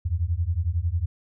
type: beating tone pair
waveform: sine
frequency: 80 / 91 Hz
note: D#2 / F#2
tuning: +49 / -28 cents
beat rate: 11 Hz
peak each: -25 dBFS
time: 0.05-1.06 s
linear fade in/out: 10 ms
effects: none